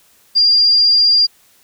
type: tone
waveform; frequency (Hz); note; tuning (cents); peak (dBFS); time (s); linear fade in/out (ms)
sine; 4795; D8; +35; -8; 0.35-1.27; 20
effects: white hiss -52 dBFS RMS until 1.63 s